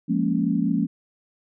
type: chord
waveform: sine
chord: Bb minor seventh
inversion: second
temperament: equal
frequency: 174.61 / 207.7 / 233.1 / 277.2 Hz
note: F3 / Ab3 / Bb3 / Db4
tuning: 0 / 0 / 0 / 0 cents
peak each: -25 dBFS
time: 0.08-0.87 s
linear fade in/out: 20 ms
effects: none